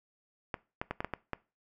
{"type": "clicks", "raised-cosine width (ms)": 0.5, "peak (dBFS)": -18, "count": 7, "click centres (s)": [0.542, 0.815, 0.91, 1.005, 1.046, 1.137, 1.333], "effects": ["noise-tail reverb RT60 0.3 s tail -21 dB re dry"]}